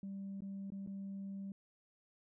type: tone with dropouts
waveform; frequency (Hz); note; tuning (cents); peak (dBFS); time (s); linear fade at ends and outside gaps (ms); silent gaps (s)
sine; 196; G3; 0; -40; 0.03-1.52; 2; 0.406-0.42 / 0.703-0.72 / 0.864-0.873
effects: tanh soft clip ceiling -39 dBFS